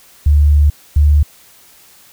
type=tone pair in turn; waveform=sine; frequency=73.42 / 73.71 Hz; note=D2 / D2; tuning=0 / +7 cents; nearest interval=unison; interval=7 cents; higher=second; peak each=-6 dBFS; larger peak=neither; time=0.26-0.7 / 0.96-1.23 s; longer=first; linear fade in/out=5 ms; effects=white hiss -45 dBFS RMS until 2.12 s